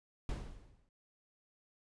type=noise with exponential decay; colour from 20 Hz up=brown; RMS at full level=-35 dBFS; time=0.29-0.89 s; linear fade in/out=1 ms; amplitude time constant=130 ms; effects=resampled to 22050 Hz